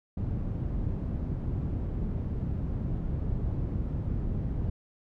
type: low-pass noise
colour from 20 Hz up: white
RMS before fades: -31 dBFS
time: 0.17-4.7 s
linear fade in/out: 5 ms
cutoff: 130 Hz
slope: 12 dB/octave
effects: none